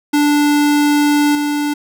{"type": "tone with level steps", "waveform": "square", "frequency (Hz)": 293.1, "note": "D4", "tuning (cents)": -3, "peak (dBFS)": [-11, -16], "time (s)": [0.13, 1.74], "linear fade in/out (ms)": 10, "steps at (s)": 1.35, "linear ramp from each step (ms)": 2, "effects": []}